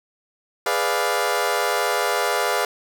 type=chord; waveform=20% pulse; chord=G# diminished seventh; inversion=none; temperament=equal; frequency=415.3 / 493.9 / 587.3 / 698.5 Hz; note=G#4 / B4 / D5 / F5; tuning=0 / 0 / 0 / 0 cents; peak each=-21 / -20 / -21 / -20 dBFS; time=0.66-2.65 s; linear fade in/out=2 ms; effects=none